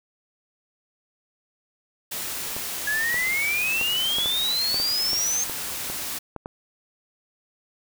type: noise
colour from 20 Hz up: white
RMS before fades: -31 dBFS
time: 2.11-6.19 s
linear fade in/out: 10 ms
type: clicks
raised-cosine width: 1 ms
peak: -19 dBFS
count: 12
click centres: 2.565 / 3.143 / 3.813 / 4.185 / 4.259 / 4.744 / 4.8 / 5.132 / 5.497 / 5.9 / 6.363 / 6.459 s
type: exponential sweep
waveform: sine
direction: up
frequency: 1671 to 6440 Hz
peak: -22 dBFS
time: 2.87-5.44 s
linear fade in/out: 5 ms
effects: none